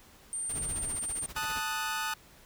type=tone; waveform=sine; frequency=8870 Hz; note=C#9; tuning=in tune; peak=-32 dBFS; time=0.33-1.26 s; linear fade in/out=0 ms
type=noise with tremolo; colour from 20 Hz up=pink; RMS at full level=-42 dBFS; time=0.49-1.61 s; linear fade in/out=5 ms; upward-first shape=sine; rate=15 Hz; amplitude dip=95%
type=noise; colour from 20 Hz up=brown; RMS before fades=-41 dBFS; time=0.53-0.96 s; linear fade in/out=10 ms
type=chord; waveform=sawtooth; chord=D# diminished; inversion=second; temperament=equal; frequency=880 / 1244.5 / 1480 Hz; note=A5 / D#6 / F#6; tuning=0 / 0 / 0 cents; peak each=-32 dBFS; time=1.36-2.14 s; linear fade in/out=5 ms
effects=pink hiss -57 dBFS RMS until 2.45 s